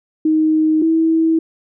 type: tone pair in turn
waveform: sine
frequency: 312.9 / 324 Hz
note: D#4 / E4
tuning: +10 / -30 cents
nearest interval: minor second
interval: 60 cents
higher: second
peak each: -11 dBFS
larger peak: neither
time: 0.25-0.82 / 0.82-1.39 s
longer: neither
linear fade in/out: 5 ms
effects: none